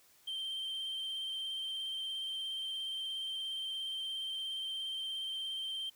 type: tone with vibrato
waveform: sine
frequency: 3136 Hz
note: G7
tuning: in tune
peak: -34 dBFS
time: 0.27-5.9 s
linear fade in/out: 10 ms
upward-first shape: square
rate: 17 Hz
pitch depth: 16 cents each way
effects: tanh soft clip ceiling -35 dBFS + white hiss -65 dBFS RMS until 5.95 s